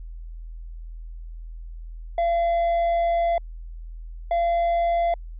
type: tone pair in turn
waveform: triangle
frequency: 682 / 684.4 Hz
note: F5 / F5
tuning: -41 / -35 cents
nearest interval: unison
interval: 6 cents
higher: second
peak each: -17 dBFS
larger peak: neither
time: 2.18-3.38 / 4.31-5.14 s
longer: first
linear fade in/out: 2 ms
effects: added 41 Hz sine -34 dBFS peak until 5.39 s + resampled to 8000 Hz